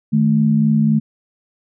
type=tone pair together; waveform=sine; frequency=153.87 / 217.6 Hz; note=D#3 / A3; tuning=-19 / -19 cents; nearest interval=tritone; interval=600 cents; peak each=-16 / -13 dBFS; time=0.12-1 s; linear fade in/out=20 ms; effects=none